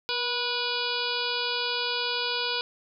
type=harmonic tone with a mistuned harmonic; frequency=488.7 Hz; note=B4; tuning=18 cents flat; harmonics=1 / 2 / 3 / 5 / 6 / 7 / 8 / 9 / 10; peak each=-35 / -35 / -35 / -35 / -35 / -35 / -35 / -35 / -35 dBFS; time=0.09-2.61 s; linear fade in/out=0 ms; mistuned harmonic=1; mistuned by=-27 cents; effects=none